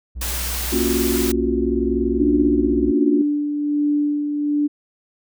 triangle tone with vibrato, 61.74 Hz, B1, in tune, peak -24 dBFS, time 0.15-2.92 s, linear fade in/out 20 ms, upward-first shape sine, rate 1.5 Hz, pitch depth 13 cents each way
white noise, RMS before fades -26 dBFS, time 0.21-1.32 s, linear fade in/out 5 ms
sine chord, Gb major seventh, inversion first, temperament equal, 233.1 / 277.2 / 349.2 / 370 Hz, Bb3 / Db4 / F4 / Gb4, 0 / 0 / 0 / 0 cents, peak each -23 dBFS, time 0.72-3.22 s, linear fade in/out 10 ms
sine tone with tremolo, 293.5 Hz, D4, 1 cent flat, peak -15 dBFS, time 2.18-4.68 s, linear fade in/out 20 ms, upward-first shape sine, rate 1.3 Hz, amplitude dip 45%
effects none

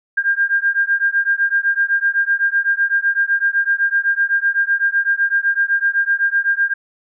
sine beating tone pair, 1600 / 1607.9 Hz, G6 / G6, +35 / +44 cents, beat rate 7.9 Hz, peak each -17 dBFS, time 0.17-6.74 s, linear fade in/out 10 ms, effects none

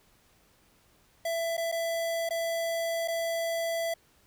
square tone with dropouts, 666 Hz, E5, 18 cents sharp, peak -29 dBFS, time 1.25-3.94 s, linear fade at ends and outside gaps 5 ms, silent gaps 1.569-1.577 / 1.717-1.723 / 2.291-2.306 / 3.077-3.082 s, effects pink hiss -64 dBFS RMS until 4.26 s

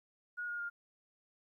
sine tone with pitch steps, 1446 / 1427.7 / 1409.7 Hz, F#6 / F6 / F6, -40 / +38 / +16 cents, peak -37 dBFS, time 0.37-0.7 s, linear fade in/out 20 ms, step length 110 ms, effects 13-bit

